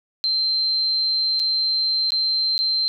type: tone with dropouts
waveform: sine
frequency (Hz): 4125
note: C8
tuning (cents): -25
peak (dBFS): -18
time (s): 0.24-2.88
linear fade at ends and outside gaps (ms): 0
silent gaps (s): 1.394-1.399 / 2.105-2.12 / 2.579-2.59
effects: none